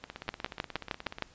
two click trains, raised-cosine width 0.3 ms, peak -14 / -23 dBFS, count 7 / 20, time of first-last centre 0.29-1.223 / 0.04-1.185 s, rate 6.43 / 16.6 Hz, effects pink hiss -59 dBFS RMS until 1.34 s + resampled to 16000 Hz

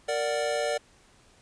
square chord, Bb augmented, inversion none, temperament equal with one note detuned, 464 / 587.3 / 740 Hz, Bb4 / D5 / F#5, -8 / 0 / 0 cents, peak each -32 / -29 / -34 dBFS, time 0.08-0.78 s, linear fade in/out 10 ms, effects pink hiss -59 dBFS RMS until 1.41 s + resampled to 22050 Hz

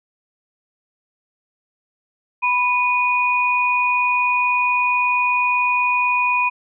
sine tone pair together, 987.8 / 2468 Hz, B5 / D#7, 0 / -15 cents, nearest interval octave + major third, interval 1585 cents, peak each -18 / -18 dBFS, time 2.42-6.5 s, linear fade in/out 20 ms, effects none

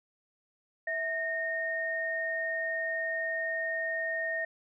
sine tone pair together, 652 / 1844.1 Hz, E5 / A#6, -19 / -19 cents, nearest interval octave + tritone, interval 1800 cents, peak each -35 / -31 dBFS, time 0.87-4.45 s, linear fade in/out 5 ms, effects none

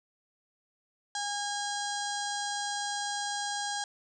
harmonic tone, 816 Hz, G#5, 31 cents flat, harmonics 1 / 2 / 4 / 5 / 6 / 7 / 8 / 9 / 10, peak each -35 / -38 / -41 / -42 / -43 / -43 / -44 / -45 / -45 dBFS, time 1.15-3.84 s, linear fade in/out 2 ms, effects none

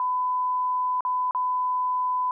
sine tone with dropouts, 1003 Hz, B5, 26 cents sharp, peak -22 dBFS, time 0-2.31 s, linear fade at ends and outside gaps 1 ms, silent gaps 1.007-1.05 / 1.31-1.348 s, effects none

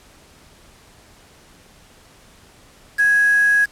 sine tone with quantisation, 1661.2 Hz, G#6, in tune, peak -12 dBFS, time 2.98-3.66 s, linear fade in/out 20 ms, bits 5, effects pink hiss -49 dBFS RMS until 3.71 s + low-pass 11000 Hz 12 dB/octave

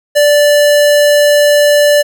square tone, 585 Hz, D5, 7 cents flat, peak -6 dBFS, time 0.15-2.03 s, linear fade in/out 20 ms, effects none

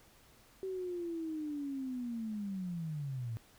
sine linear sweep, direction down, 384.6 to 109.4 Hz, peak -36 dBFS, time 0.63-3.37 s, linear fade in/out 0 ms, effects pink hiss -63 dBFS RMS until 3.58 s

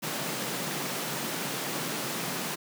pink high-pass noise, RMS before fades -33 dBFS, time 0.02-2.56 s, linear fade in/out 20 ms, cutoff 130 Hz, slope 96 dB/octave, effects none

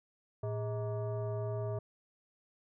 sine tone with frequency modulation, 112.8 Hz, A2, 44 cents sharp, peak -33 dBFS, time 0.43-1.79 s, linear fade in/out 5 ms, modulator 524 Hz, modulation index 0.96, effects none

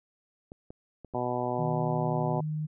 clicks, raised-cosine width 2 ms, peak -30 dBFS, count 4, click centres 0.519 / 0.705 / 1.047 / 1.138 s
harmonic tone, 123.47 Hz, B2, in tune, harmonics 1 / 2 / 3 / 4 / 5 / 6 / 7 / 8, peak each -37 / -36 / -35 / -38 / -34 / -35 / -36 / -39 dBFS, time 1.14-2.41 s, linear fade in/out 10 ms
sine tone with pitch glide, 155.56 to 153.6 Hz, D#3 to D#3, 0 to -22 cents, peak -29 dBFS, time 1.58-2.67 s, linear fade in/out 20 ms, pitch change -22 cents, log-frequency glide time 1.98-2.52 s
effects none

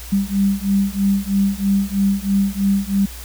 sine beating tone pair, 196 / 199.1 Hz, G3 / G3, 0 / +27 cents, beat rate 3.1 Hz, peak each -18 dBFS, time 0.12-3.06 s, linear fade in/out 10 ms, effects added 60 Hz sine -33 dBFS peak until 3.24 s + white hiss -37 dBFS RMS until 3.24 s

